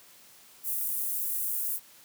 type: high-pass noise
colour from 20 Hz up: pink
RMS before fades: -31 dBFS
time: 0.63-1.8 s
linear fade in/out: 50 ms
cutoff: 11000 Hz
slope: 24 dB/octave
effects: white hiss -55 dBFS RMS until 2.04 s + high-pass 100 Hz 12 dB/octave